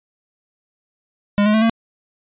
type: tone with pitch steps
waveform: square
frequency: 204.3 / 211.6 / 219.2 / 227.1 Hz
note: G#3 / G#3 / A3 / A#3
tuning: -28 / +33 / -6 / -45 cents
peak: -13 dBFS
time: 1.38-1.696 s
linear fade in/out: 0 ms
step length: 79 ms
effects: resampled to 8000 Hz